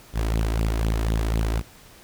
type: tone with flanger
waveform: sawtooth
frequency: 55 Hz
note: A1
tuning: in tune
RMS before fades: -23 dBFS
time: 0.13-1.63 s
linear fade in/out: 50 ms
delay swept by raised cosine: 0.26 to 3.16 ms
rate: 4 Hz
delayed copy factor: +0.65
effects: pink hiss -49 dBFS RMS until 2.03 s